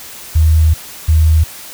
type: tone pair in turn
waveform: sine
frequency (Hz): 79 / 79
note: D#2 / D#2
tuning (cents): +27 / +27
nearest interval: unison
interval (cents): 0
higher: neither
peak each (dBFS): -6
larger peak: neither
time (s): 0.35-0.74 / 1.08-1.44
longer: first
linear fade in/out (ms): 10
effects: white hiss -32 dBFS RMS until 1.73 s